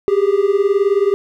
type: beating tone pair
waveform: triangle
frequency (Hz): 390 / 409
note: G4 / G#4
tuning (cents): -9 / -26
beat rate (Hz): 19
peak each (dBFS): -13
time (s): 0.08-1.14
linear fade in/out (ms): 0
effects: none